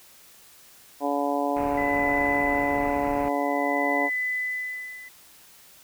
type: harmonic tone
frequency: 142.7 Hz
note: D3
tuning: 49 cents flat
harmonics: 2 / 3 / 4 / 5 / 6 / 7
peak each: -28 / -33 / -29 / -28 / -32 / -33 dBFS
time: 1-4.1 s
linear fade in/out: 50 ms
type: low-pass noise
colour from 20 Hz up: pink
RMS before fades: -37 dBFS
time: 1.56-3.29 s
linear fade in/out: 10 ms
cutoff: 2700 Hz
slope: 96 dB/octave
type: tone with tremolo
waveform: sine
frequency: 2003 Hz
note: B6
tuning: 24 cents sharp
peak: -24 dBFS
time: 1.77-5.09 s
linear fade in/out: 10 ms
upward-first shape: sine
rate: 0.52 Hz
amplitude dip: 85%
effects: white hiss -52 dBFS RMS until 5.83 s